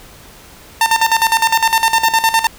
sawtooth tone with tremolo, 902 Hz, A5, 43 cents sharp, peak -5 dBFS, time 0.81-2.47 s, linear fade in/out 2 ms, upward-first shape square, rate 9.8 Hz, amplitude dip 75%, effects pink hiss -40 dBFS RMS until 2.58 s

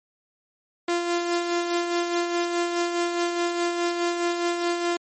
sawtooth tone with tremolo, 345.9 Hz, F4, 17 cents flat, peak -17 dBFS, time 0.88-4.97 s, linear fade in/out 5 ms, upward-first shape sine, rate 4.8 Hz, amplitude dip 45%, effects MP3 32 kbps

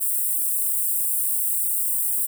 white high-pass noise, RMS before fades -23 dBFS, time 0-2.27 s, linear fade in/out 20 ms, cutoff 8000 Hz, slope 96 dB/octave, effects none

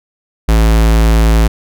square tone, 55.2 Hz, A1, 6 cents sharp, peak -7 dBFS, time 0.48-1.48 s, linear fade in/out 10 ms, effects none

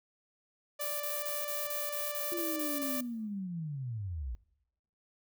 sawtooth tone, 587.3 Hz, D5, in tune, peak -34 dBFS, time 0.79-3.01 s, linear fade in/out 10 ms
violet noise bursts, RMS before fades -37 dBFS, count 10, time 0.81-3.007 s, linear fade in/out 0 ms, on 190 ms, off 33 ms
sine linear sweep, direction down, 349.2 to 54.3 Hz, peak -35 dBFS, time 2.32-4.35 s, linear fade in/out 0 ms
effects noise-tail reverb RT60 0.8 s tail -21 dB re dry

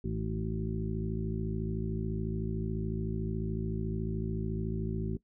harmonic tone with a mistuned harmonic, 53.8 Hz, A1, 38 cents flat, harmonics 1 / 2 / 3 / 4 / 6 / 7, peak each -37 / -37 / -37 / -38 / -44 / -40 dBFS, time 0.04-5.17 s, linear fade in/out 5 ms, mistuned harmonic 4, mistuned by +36 cents, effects noise-tail reverb RT60 0.1 s tail -19 dB re dry

